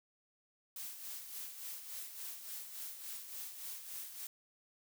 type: noise with tremolo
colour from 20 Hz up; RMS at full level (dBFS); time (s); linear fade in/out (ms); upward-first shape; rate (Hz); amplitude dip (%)
blue; -44; 0.76-4.27; 2; sine; 3.5; 55
effects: none